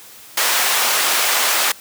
pink high-pass noise, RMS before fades -17 dBFS, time 0.37-1.72 s, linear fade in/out 5 ms, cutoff 900 Hz, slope 12 dB/octave, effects white hiss -41 dBFS RMS until 1.8 s + high-pass 80 Hz 12 dB/octave

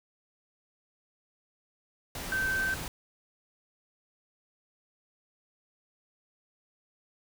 sine tone in noise, 1549 Hz, G6, 21 cents flat, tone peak -27 dBFS, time 2.32-2.74 s, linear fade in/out 2 ms, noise pink, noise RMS -38 dBFS, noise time 2.15-2.88 s, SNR +8 dB, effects none

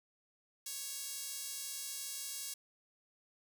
sawtooth tone with high-pass filter, 554.4 Hz, C#5, in tune, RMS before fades -43 dBFS, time 0.66-2.54 s, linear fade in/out 5 ms, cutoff 6300 Hz, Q 0.94, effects none

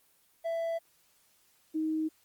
triangle / sine tone pair in turn, 664 / 314.5 Hz, E5 / D#4, +12 / +19 cents, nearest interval octave + minor second, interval 1293 cents, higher first, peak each -28 dBFS, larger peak neither, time 0.44-0.79 / 1.74-2.09 s, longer neither, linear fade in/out 20 ms, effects white hiss -67 dBFS RMS until 2.24 s + Opus 24 kbps

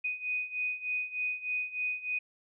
sine beating tone pair, 2489 / 2492.3 Hz, D#7 / D#7, 0 / +2 cents, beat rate 3.3 Hz, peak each -36 / -33 dBFS, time 0.04-2.19 s, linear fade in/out 10 ms, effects none

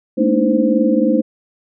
sine tone cluster, 215.6 / 234.1 / 291.9 / 315.3 / 518 Hz, A3 / A#3 / D4 / D#4 / C5, -35 / +8 / -10 / +23 / -17 cents, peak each -18 dBFS, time 0.17-1.22 s, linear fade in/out 20 ms, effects none

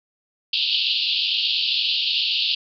pink band-pass noise, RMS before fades -22 dBFS, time 0.53-2.55 s, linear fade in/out 5 ms, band 2700 to 4700 Hz, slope 96 dB/octave, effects none

